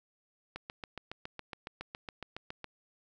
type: click train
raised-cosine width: 0.3 ms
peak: -24 dBFS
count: 16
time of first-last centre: 0.56-2.643 s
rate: 7.2 Hz
effects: none